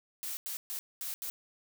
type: noise bursts at uneven times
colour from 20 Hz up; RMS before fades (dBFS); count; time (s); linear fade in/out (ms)
blue; -38; 5; 0.23-0.37 / 0.46-0.57 / 0.7-0.79 / 1.01-1.14 / 1.22-1.3; 0
effects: none